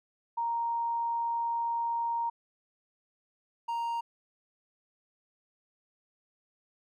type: tone pair in turn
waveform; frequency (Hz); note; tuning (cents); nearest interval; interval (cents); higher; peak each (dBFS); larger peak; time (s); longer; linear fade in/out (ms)
sine / triangle; 932.3 / 932.3; A#5 / A#5; 0 / 0; unison; 0; neither; -28; neither; 0.37-2.3 / 3.68-4.01; first; 10
effects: none